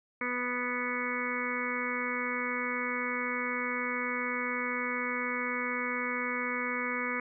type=harmonic tone; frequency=246.9 Hz; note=B3; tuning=in tune; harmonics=1 / 2 / 4 / 5 / 6 / 7 / 8 / 9; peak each=-38 / -39 / -41 / -38 / -41 / -41 / -39 / -35 dBFS; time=0.21-7.2 s; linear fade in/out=2 ms; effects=none